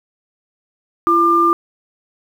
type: tone pair together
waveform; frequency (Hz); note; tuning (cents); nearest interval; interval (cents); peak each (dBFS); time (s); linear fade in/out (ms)
sine; 338.6 / 1196.6; E4 / D6; +46 / +32; octave + minor seventh; 2186; -16 / -11; 1.07-1.53; 0
effects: 7-bit